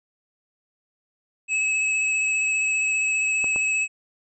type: tone with vibrato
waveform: square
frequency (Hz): 2582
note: E7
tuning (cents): -37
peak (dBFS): -21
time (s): 1.48-3.88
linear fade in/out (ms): 50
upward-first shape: triangle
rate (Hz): 15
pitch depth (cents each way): 20
type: clicks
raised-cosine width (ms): 1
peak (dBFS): -20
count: 2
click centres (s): 3.443 / 3.561
effects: resampled to 22050 Hz